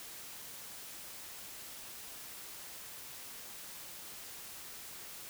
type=silence; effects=white hiss -48 dBFS RMS until 5.29 s